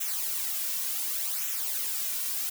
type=noise with flanger; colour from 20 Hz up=blue; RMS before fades=-31 dBFS; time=0-2.5 s; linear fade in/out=10 ms; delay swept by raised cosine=0.21 to 2.41 ms; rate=0.68 Hz; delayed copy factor=-0.65; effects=none